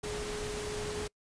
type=tone in noise; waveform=sine; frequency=420 Hz; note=G#4; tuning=19 cents sharp; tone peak=-37 dBFS; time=0.03-1.08 s; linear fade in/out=10 ms; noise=pink; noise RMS=-39 dBFS; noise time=0.03-1.08 s; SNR=-1 dB; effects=noise-tail reverb RT60 0.1 s tail -25 dB re dry + resampled to 22050 Hz